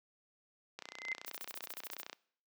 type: click train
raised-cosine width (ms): 0.2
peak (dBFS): -26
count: 42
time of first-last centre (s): 0.79-2.13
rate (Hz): 30.6
type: tone with exponential growth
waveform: sine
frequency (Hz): 2064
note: C7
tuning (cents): -24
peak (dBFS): -32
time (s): 0.84-1.13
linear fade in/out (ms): 1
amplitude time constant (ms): 62
type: noise bursts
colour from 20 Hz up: violet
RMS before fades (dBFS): -45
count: 11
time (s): 1.26-2.022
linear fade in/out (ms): 10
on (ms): 42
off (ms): 30
effects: noise-tail reverb RT60 0.6 s tail -23 dB re dry + high-pass 300 Hz 12 dB/octave